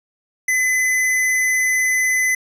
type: tone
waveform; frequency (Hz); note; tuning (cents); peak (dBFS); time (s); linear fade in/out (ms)
square; 2021; B6; +39; -16; 0.48-2.35; 5
effects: resampled to 32000 Hz